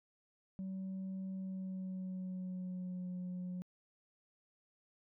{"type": "tone with pitch glide", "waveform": "sine", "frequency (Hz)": [190, 180.9], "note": ["F#3", "F#3"], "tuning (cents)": [46, -39], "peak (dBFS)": -37, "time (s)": [0.59, 3.62], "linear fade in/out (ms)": 0, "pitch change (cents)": -85, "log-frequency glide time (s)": [1.33, 3.1], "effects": ["tanh soft clip ceiling -38 dBFS"]}